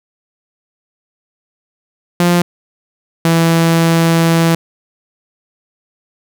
sawtooth tone pair in turn, 174.61 / 165.62 Hz, F3 / E3, 0 / +8 cents, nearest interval minor second, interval 92 cents, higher first, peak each -5 dBFS, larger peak neither, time 2.2-2.42 / 3.25-4.55 s, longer second, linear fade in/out 2 ms, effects none

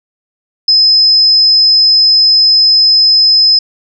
sine tone, 5100 Hz, D#8, 42 cents sharp, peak -4 dBFS, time 0.68-3.59 s, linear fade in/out 5 ms, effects none

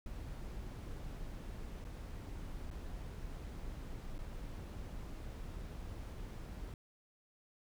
brown noise with dropouts, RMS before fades -45 dBFS, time 0.06-6.74 s, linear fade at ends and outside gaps 2 ms, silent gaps 1.843-1.849 / 2.703-2.711 / 4.182-4.189 s, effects none

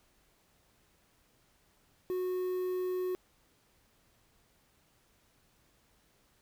triangle tone with quantisation, 366.4 Hz, F#4, 17 cents flat, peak -29 dBFS, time 2.1-3.15 s, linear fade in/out 0 ms, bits 9, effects pink hiss -69 dBFS RMS until 6.41 s

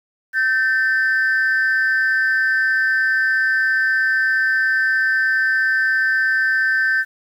sine tone pair together, 1548 / 1784.9 Hz, G6 / A6, -22 / +24 cents, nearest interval major second, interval 246 cents, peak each -15 / -18 dBFS, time 0.33-7.05 s, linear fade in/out 50 ms, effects tanh soft clip ceiling -10 dBFS + 8-bit

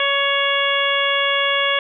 harmonic tone with a mistuned harmonic, 560 Hz, C#5, 18 cents sharp, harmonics 1 / 2 / 3 / 4 / 5 / 6, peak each -23 / -23 / -23 / -23 / -23 / -23 dBFS, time 0-1.79 s, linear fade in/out 2 ms, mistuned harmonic 4, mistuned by -18 cents, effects none

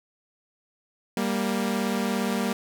sawtooth tone pair together, 196.8 / 234 Hz, G3 / A#3, +7 / +7 cents, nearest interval minor third, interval 300 cents, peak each -23 dBFS, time 1.17-2.53 s, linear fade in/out 2 ms, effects none

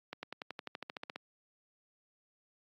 accelerating click train, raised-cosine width 0.3 ms, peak -24 dBFS, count 14, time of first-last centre 0.13-1.159 s, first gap 100 ms, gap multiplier 0.96, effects high-pass 200 Hz 12 dB/octave + AAC 48 kbps

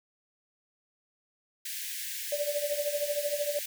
white high-pass noise, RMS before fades -37 dBFS, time 1.65-3.66 s, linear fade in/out 5 ms, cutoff 1600 Hz, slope 96 dB/octave
sine tone with tremolo, 583 Hz, D5, 13 cents flat, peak -25 dBFS, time 2.32-3.59 s, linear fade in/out 2 ms, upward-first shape triangle, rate 13 Hz, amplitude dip 90%
effects none

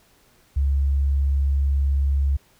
sine tone, 69.3 Hz, C#2, in tune, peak -17 dBFS, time 0.56-2.37 s, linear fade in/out 10 ms, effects pink hiss -58 dBFS RMS until 2.59 s

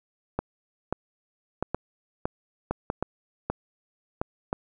clicks, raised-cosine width 1 ms, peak -12 dBFS, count 11, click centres 0.39 / 0.926 / 1.626 / 1.746 / 2.255 / 2.71 / 2.901 / 3.026 / 3.5 / 4.215 / 4.529 s, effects none

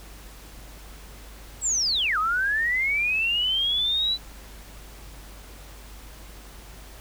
sine linear two-way sweep, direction down then up, 7902 to 1217 to 4001 Hz, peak -21 dBFS, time 1.61-4.18 s, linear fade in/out 50 ms, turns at 2.18 s, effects added 50 Hz sine -43 dBFS peak until 7 s + pink hiss -47 dBFS RMS until 7 s

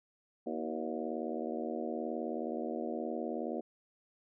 harmonic tone with a mistuned harmonic, 79.1 Hz, D#2, 29 cents sharp, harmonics 3 / 4 / 5 / 6 / 7 / 8 / 9, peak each -40 / -41 / -42 / -43 / -43 / -44 / -45 dBFS, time 0.46-3.61 s, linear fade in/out 10 ms, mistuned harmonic 5, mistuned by -76 cents, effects none

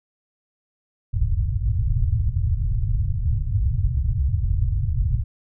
white low-pass noise, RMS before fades -21 dBFS, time 1.13-5.24 s, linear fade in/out 10 ms, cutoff 120 Hz, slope 48 dB/octave, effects none

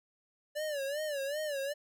square tone with vibrato, 580 Hz, D5, 22 cents flat, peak -34 dBFS, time 0.55-1.74 s, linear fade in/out 20 ms, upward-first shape sine, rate 2.6 Hz, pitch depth 120 cents each way, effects none

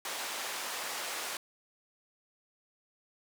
pink band-pass noise, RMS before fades -38 dBFS, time 0.05-1.37 s, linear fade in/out 2 ms, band 690 to 13000 Hz, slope 12 dB/octave, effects none

